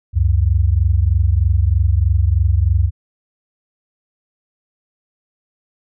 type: tone pair together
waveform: sine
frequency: 69.3 / 92.5 Hz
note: C#2 / F#2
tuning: 0 / 0 cents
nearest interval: perfect fourth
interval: 500 cents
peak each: -14 dBFS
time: 0.13-2.91 s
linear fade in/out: 50 ms
effects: none